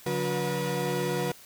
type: tone cluster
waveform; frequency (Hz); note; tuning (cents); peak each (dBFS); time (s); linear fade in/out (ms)
35% pulse; 142.8 / 181.5 / 361.8 / 484.5; D3 / F#3 / F#4 / B4; -48 / -33 / -39 / -33; -31 / -32 / -33 / -29; 0.06-1.32; 5
effects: white hiss -51 dBFS RMS until 1.45 s